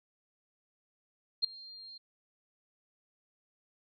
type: tone with ADSR envelope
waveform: sine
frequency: 4199 Hz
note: C8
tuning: 5 cents sharp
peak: -22 dBFS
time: 1.42-1.98 s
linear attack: 24 ms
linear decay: 4 ms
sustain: -24 dB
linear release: 10 ms
effects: none